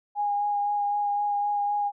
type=tone with vibrato; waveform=sine; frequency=820 Hz; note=G#5; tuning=22 cents flat; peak=-23 dBFS; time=0.15-1.92 s; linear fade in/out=50 ms; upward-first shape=sine; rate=3.9 Hz; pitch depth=13 cents each way; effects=none